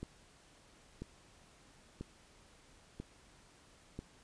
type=click train; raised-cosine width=3 ms; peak=-29 dBFS; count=5; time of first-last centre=0.03-3.99 s; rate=1.01 Hz; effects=pink hiss -63 dBFS RMS until 4.23 s + resampled to 22050 Hz